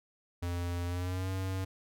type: tone with pitch glide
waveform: square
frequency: 87.31 to 94.66 Hz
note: F2 to F#2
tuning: 0 to +40 cents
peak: -33 dBFS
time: 0.42-1.65 s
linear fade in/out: 10 ms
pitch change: +140 cents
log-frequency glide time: 0.86-1.3 s
effects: none